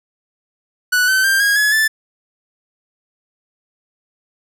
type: tone with pitch steps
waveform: 45% pulse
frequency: 1480 / 1531.3 / 1584.4 / 1639.3 / 1696.2 / 1755 Hz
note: F#6 / G6 / G6 / G#6 / G#6 / A6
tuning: 0 / -41 / +18 / -23 / +36 / -5 cents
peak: -12 dBFS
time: 0.92-1.88 s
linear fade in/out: 10 ms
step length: 160 ms
effects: none